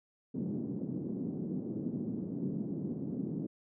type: band-pass noise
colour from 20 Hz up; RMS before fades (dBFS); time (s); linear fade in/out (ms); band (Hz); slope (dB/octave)
white; -37; 0.34-3.47; 10; 150 to 290; 24
effects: none